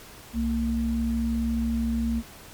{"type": "tone pair together", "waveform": "sine", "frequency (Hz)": [64, 229.8], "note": ["C2", "A#3"], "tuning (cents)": [-38, -25], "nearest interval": "octave + minor seventh", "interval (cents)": 2213, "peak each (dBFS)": [-28, -24], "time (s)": [0.33, 2.23], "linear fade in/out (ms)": 50, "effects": ["pink hiss -46 dBFS RMS until 2.53 s", "MP3 96 kbps"]}